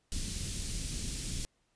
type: band-stop noise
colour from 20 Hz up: pink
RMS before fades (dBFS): -36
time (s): 0.12-1.45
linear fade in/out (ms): 0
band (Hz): 200 to 4200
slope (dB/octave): 12
effects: pink hiss -75 dBFS RMS until 1.75 s + resampled to 22050 Hz